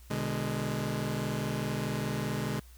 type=chord; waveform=sawtooth; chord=G# diminished; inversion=first; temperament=just; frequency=124.59 / 149.51 / 207.7 Hz; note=B2 / D3 / G#3; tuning=+16 / +31 / 0 cents; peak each=-31 dBFS; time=0.1-2.6 s; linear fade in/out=10 ms; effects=added 60 Hz sine -50 dBFS peak until 2.77 s + white hiss -60 dBFS RMS until 2.77 s